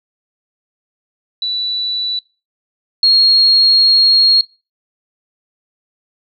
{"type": "tone pair in turn", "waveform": "sine", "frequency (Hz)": [3956, 4278], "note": ["B7", "C8"], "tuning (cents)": [2, 38], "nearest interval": "minor second", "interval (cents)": 136, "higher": "second", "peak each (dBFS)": [-16, -7], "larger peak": "second", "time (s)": [[1.42, 2.19], [3.03, 4.41]], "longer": "second", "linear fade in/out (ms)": 2, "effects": ["noise-tail reverb RT60 0.3 s tail -22 dB re dry"]}